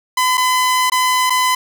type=tone with dropouts; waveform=sawtooth; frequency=1012 Hz; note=B5; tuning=42 cents sharp; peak=-9 dBFS; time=0.17-1.55 s; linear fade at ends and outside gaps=5 ms; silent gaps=0.373-0.377 / 0.899-0.919 / 1.298-1.303 s; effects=none